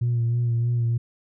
sine tone with vibrato, 118.5 Hz, A#2, 29 cents sharp, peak -18 dBFS, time 0.01-0.98 s, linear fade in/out 10 ms, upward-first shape sine, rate 3.2 Hz, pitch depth 31 cents each way, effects tanh soft clip ceiling -17 dBFS

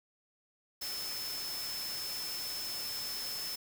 sine tone in noise, 5260 Hz, E8, 5 cents flat, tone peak -38 dBFS, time 0.81-3.56 s, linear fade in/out 10 ms, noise white, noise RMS -42 dBFS, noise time 0.81-3.56 s, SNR +1 dB, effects none

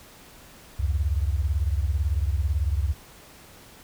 sine beating tone pair, 68.6 / 86.6 Hz, C#2 / F2, -17 / -14 cents, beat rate 18 Hz, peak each -23 / -26 dBFS, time 0.79-2.94 s, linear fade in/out 10 ms, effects pink hiss -49 dBFS RMS until 3.83 s

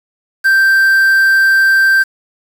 triangle tone with quantisation, 1568 Hz, G6, in tune, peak -5 dBFS, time 0.44-2.04 s, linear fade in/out 20 ms, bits 5, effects none

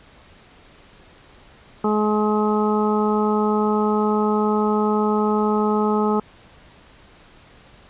harmonic tone, 211.9 Hz, G#3, 35 cents sharp, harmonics 1 / 2 / 3 / 4 / 5 / 6, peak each -20 / -21 / -34 / -25 / -30 / -27 dBFS, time 1.84-6.2 s, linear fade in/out 5 ms, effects pink hiss -49 dBFS RMS until 7.89 s + resampled to 8000 Hz

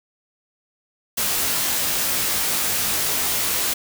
white noise with comb filter, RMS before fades -22 dBFS, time 1.17-3.74 s, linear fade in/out 10 ms, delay 19 ms, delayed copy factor +0.75, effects none

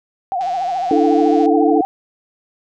sine tone with vibrato, 740 Hz, F#5, in tune, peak -17 dBFS, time 0.32-1.85 s, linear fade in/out 0 ms, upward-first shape triangle, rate 14 Hz, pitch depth 130 cents each way
click train, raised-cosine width 0.2 ms, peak -21 dBFS, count 174, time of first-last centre 0.41-1.458 s, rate 165 Hz
sine chord, D suspended second, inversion none, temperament equal, 293.7 / 329.6 / 440 Hz, D4 / E4 / A4, 0 / 0 / 0 cents, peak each -15 / -16 / -16 dBFS, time 0.91-1.81 s, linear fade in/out 2 ms
effects none

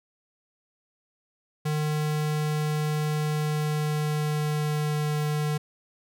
square tone with pitch glide, 151.8 to 150.23 Hz, D#3 to D3, -42 to +40 cents, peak -25 dBFS, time 1.65-5.58 s, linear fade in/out 10 ms, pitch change -18 cents, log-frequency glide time 3.28-5.13 s, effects none

